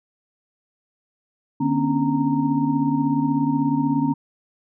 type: tone cluster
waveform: sine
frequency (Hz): 150.6 / 239.4 / 272 / 288.4 / 927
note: D3 / A#3 / C#4 / D4 / A#5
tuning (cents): +44 / +46 / -33 / -31 / -10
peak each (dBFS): -26 / -25 / -20 / -28 / -28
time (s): 1.6-4.14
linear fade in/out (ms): 10
effects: none